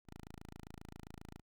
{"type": "tone", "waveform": "5% pulse", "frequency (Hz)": 27.5, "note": "A0", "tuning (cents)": 0, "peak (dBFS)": -39, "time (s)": [0.05, 1.42], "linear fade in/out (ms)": 50, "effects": []}